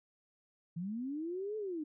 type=linear two-way sweep; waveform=sine; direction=up then down; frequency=160 to 438.4 to 291.1 Hz; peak=-36 dBFS; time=0.76-1.84 s; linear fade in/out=10 ms; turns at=1.57 s; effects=none